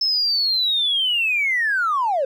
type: linear sweep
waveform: triangle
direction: down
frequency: 5274 to 508 Hz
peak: -14 dBFS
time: 0.01-2.25 s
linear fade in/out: 5 ms
effects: tanh soft clip ceiling -15 dBFS